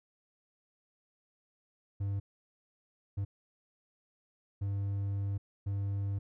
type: tone bursts at uneven times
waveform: triangle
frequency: 99.5 Hz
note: G2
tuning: 26 cents sharp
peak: -29 dBFS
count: 4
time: 2-2.2 / 3.17-3.25 / 4.61-5.38 / 5.66-6.19 s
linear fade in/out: 10 ms
effects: none